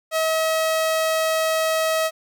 sawtooth tone, 640 Hz, D#5, 49 cents sharp, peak -15 dBFS, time 0.11-2.11 s, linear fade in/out 50 ms, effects none

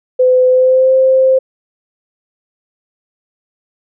sine tone with pitch glide, 508 to 524.1 Hz, B4 to C5, +49 to +3 cents, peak -6 dBFS, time 0.19-1.39 s, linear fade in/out 10 ms, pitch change +54 cents, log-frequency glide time 0.48-0.94 s, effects none

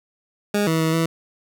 20% pulse tone with pitch steps, 205.7 / 161.8 / 160.6 / 163.9 Hz, G#3 / E3 / E3 / E3, -16 / -32 / -45 / -10 cents, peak -13 dBFS, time 0.54-1.06 s, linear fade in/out 5 ms, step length 130 ms, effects none

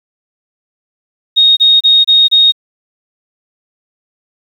sine tone bursts, 3729 Hz, A#7, in tune, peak -4 dBFS, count 5, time 1.36-2.522 s, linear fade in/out 20 ms, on 210 ms, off 28 ms, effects 7-bit

